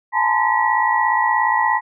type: tone cluster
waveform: sine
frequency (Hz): 852 / 909 / 1024 / 1930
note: G#5 / A#5 / C6 / B6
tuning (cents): +44 / -44 / -38 / -40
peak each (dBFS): -20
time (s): 0.12-1.81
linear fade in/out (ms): 50
effects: none